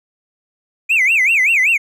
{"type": "tone with vibrato", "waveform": "triangle", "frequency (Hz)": 2349, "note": "D7", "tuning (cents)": 0, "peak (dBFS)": -8, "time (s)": [0.89, 1.78], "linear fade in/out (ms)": 20, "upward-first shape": "sine", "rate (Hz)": 5.2, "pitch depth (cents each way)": 280, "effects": ["tanh soft clip ceiling -6 dBFS"]}